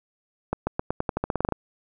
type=accelerating click train; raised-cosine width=1 ms; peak=-10 dBFS; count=14; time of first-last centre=0.53-1.523 s; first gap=140 ms; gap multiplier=0.89; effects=none